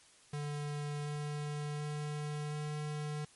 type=tone with pitch steps; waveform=square; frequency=146.83 / 147.85 / 148.88 / 149.92 Hz; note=D3 / D3 / D3 / D3; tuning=0 / +12 / +24 / +36 cents; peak=-37 dBFS; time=0.33-3.25 s; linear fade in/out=5 ms; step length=730 ms; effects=white hiss -62 dBFS RMS until 3.35 s + MP3 48 kbps